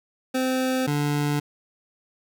25% pulse tone pair in turn, 258.7 / 146.28 Hz, C4 / D3, -19 / -7 cents, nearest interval minor seventh, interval 988 cents, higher first, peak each -18 / -18 dBFS, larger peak neither, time 0.34-0.87 / 0.87-1.4 s, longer neither, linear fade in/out 10 ms, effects none

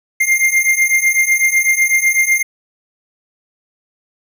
square beating tone pair, 2105 / 2113 Hz, C7 / C7, +10 / +16 cents, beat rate 8 Hz, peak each -16 / -14 dBFS, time 0.2-2.43 s, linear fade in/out 10 ms, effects none

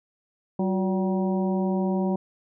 harmonic tone with a mistuned harmonic, 190.5 Hz, G3, 49 cents flat, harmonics 1 / 2 / 3 / 4 / 5, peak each -23 / -29 / -33 / -35 / -37 dBFS, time 0.59-2.16 s, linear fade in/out 5 ms, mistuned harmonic 2, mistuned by -83 cents, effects none

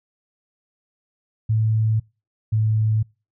sine tone pair in turn, 110 / 109.05 Hz, A2 / A2, 0 / -15 cents, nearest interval unison, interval 15 cents, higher first, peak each -16 dBFS, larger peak neither, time 1.49-2 / 2.52-3.03 s, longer neither, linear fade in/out 10 ms, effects noise-tail reverb RT60 0.3 s tail -26 dB re dry

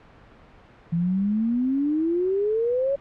sine exponential sweep, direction up, 164.81 to 565 Hz, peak -20 dBFS, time 0.92-2.96 s, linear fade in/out 10 ms, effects pink hiss -50 dBFS RMS until 3 s + low-pass 2000 Hz 12 dB/octave

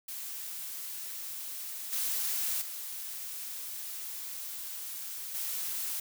blue noise with level steps, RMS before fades -40 / -32 / -40 / -35 dBFS, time 0.08-6 s, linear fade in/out 5 ms, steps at 1.92 / 2.61 / 5.34 s, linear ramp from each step 10 ms, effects none

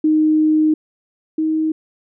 sine tone pair in turn, 309.9 / 314.8 Hz, D#4 / D#4, -7 / +20 cents, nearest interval unison, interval 27 cents, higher second, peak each -11 / -15 dBFS, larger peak first, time 0.04-0.74 / 1.38-1.72 s, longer first, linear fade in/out 5 ms, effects none

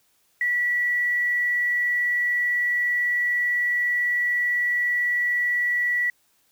sine tone with quantisation, 1947 Hz, B6, 25 cents flat, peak -20 dBFS, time 0.41-6.1 s, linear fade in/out 2 ms, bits 8, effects white hiss -65 dBFS RMS until 6.51 s

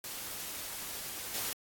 white noise with level steps, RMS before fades -41 / -36 dBFS, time 0.04-1.53 s, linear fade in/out 2 ms, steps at 1.34 s, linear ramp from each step 5 ms, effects AAC 64 kbps

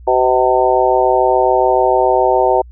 harmonic tone with a mistuned harmonic, 127 Hz, B2, 49 cents sharp, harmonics 3 / 4 / 5 / 6 / 7, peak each -16 / -16 / -16 / -16 / -16 dBFS, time 0.07-2.62 s, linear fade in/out 10 ms, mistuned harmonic 7, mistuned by +24 cents, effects added 60 Hz sine -34 dBFS peak until 2.71 s

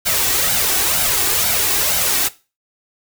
white noise with flanger, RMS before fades -17 dBFS, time 0.05-2.29 s, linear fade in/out 20 ms, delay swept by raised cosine 1.3 to 2.7 ms, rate 2.1 Hz, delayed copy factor +0.55, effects noise-tail reverb RT60 0.3 s tail -18 dB re dry

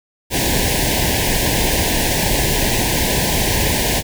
pink band-stop noise, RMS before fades -17 dBFS, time 0.3-4.03 s, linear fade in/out 50 ms, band 1000 to 1600 Hz, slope 96 dB/octave, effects none

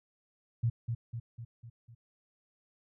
sine tone with echo, 116.54 Hz, A#2, in tune, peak -25 dBFS, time 0.63-0.7 s, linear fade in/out 10 ms, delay 250 ms, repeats 5, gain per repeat -5 dB, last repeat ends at 1.95 s, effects none

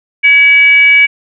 sine tone with frequency modulation, 2280 Hz, C#7, 48 cents sharp, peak -3 dBFS, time 0.23-1.07 s, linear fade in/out 20 ms, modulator 613 Hz, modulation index 0.37, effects none

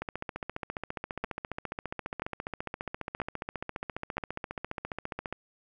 two click trains, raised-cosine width 0.5 ms, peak -16 / -19 dBFS, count 4 / 79, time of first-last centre 1.24-4.181 / 0.02-5.326 s, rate 1.02 / 14.7 Hz, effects none

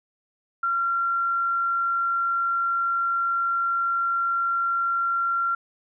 sine tone, 1373 Hz, F6, 30 cents flat, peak -21 dBFS, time 0.63-5.55 s, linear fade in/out 5 ms, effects none

